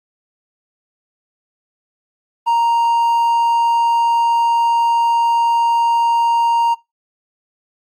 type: tone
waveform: triangle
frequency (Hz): 932.3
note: A#5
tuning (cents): 0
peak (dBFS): -10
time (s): 2.46-6.75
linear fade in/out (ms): 20
effects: noise-tail reverb RT60 0.2 s tail -21 dB re dry + Opus 32 kbps